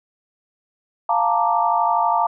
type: chord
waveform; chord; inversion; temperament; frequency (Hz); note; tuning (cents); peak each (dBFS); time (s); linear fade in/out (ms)
sine; Bb major seventh; second; equal; 698.5 / 880 / 932.3 / 1174.7; F5 / A5 / Bb5 / D6; 0 / 0 / 0 / 0; -21 / -21 / -20 / -23; 1.09-2.27; 5
effects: none